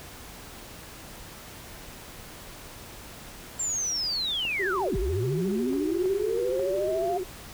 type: linear two-way sweep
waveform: sine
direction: down then up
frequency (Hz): 7459 to 37.65 to 715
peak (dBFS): -26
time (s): 3.59-7.18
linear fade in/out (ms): 10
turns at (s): 4.97
type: clicks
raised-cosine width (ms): 1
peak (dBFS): -27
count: 4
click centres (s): 4.452 / 5.732 / 6.057 / 6.596
type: tone with vibrato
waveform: sine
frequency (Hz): 379.6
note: F#4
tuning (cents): +44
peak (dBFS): -28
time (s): 4.59-7.24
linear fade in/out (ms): 10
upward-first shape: sine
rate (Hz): 14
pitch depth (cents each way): 96
effects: pink hiss -44 dBFS RMS until 7.53 s